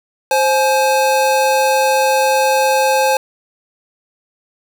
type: tone pair together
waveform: square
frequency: 526.2 / 847 Hz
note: C5 / G#5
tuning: +10 / +34 cents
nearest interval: minor sixth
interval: 824 cents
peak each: -15 dBFS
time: 0.31-3.17 s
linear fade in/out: 2 ms
effects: none